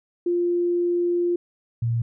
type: tone pair in turn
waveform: sine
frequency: 349.2 / 116.53 Hz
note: F4 / A#2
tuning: 0 / 0 cents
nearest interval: octave + perfect fifth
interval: 1900 cents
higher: first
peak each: -19 / -20 dBFS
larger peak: first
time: 0.26-1.36 / 1.82-2.02 s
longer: first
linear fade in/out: 5 ms
effects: none